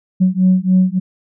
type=beating tone pair; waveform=sine; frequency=183.6 / 187.1 Hz; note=F#3 / F#3; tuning=-13 / +20 cents; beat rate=3.5 Hz; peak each=-12 dBFS; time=0.2-1 s; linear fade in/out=20 ms; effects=tanh soft clip ceiling -4 dBFS